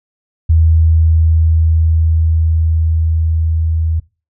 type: tone with level ramp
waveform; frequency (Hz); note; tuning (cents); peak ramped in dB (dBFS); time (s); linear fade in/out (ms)
sine; 80.7; E2; -36; -6 to -12; 0.49-4; 10
effects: noise-tail reverb RT60 0.3 s tail -21 dB re dry